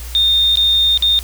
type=tone with dropouts; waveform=sine; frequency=3651 Hz; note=A#7; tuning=37 cents flat; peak=-10 dBFS; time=0.15-1.19 s; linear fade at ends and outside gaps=0 ms; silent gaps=0.556-0.572 / 0.975-1.024 s; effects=added 60 Hz sine -27 dBFS peak until 1.23 s + white hiss -35 dBFS RMS until 1.23 s